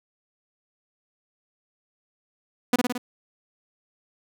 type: tone with echo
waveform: sawtooth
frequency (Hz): 246.9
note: B3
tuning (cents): 0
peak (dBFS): -12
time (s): 2.73-2.76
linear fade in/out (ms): 5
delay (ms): 55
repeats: 4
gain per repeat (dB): -3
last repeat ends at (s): 2.98
effects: none